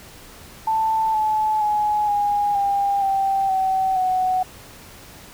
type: tone with pitch steps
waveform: sine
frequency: 884 / 862.3 / 841.2 / 820.5 / 800.4 / 780.8 / 761.6 / 742.9 Hz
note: A5 / A5 / G#5 / G#5 / G5 / G5 / F#5 / F#5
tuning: +8 / -35 / +22 / -21 / +36 / -7 / +50 / +7 cents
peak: -17 dBFS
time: 0.67-4.43 s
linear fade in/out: 5 ms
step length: 470 ms
effects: pink hiss -43 dBFS RMS until 5.33 s